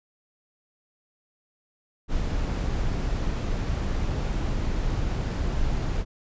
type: noise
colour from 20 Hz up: brown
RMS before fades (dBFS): -26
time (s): 2.08-6.05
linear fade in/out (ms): 50
effects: resampled to 16000 Hz